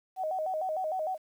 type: tone with vibrato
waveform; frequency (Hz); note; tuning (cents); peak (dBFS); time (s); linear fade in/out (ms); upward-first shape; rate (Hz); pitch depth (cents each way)
sine; 685; F5; -34; -29; 0.16-1.18; 50; square; 6.6; 160
effects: 10-bit